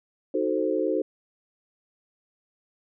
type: chord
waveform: sine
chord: D# diminished seventh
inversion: none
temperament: equal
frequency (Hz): 311.1 / 370 / 440 / 523.3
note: D#4 / F#4 / A4 / C5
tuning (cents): 0 / 0 / 0 / 0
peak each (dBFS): -28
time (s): 0.34-1.02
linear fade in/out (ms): 5
effects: none